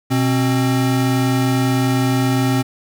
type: tone pair together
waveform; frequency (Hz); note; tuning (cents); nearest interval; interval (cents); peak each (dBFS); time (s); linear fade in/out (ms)
square; 124.96 / 265.4; B2 / C4; +21 / +25; octave + minor second; 1304; -18; 0.1-2.63; 20
effects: none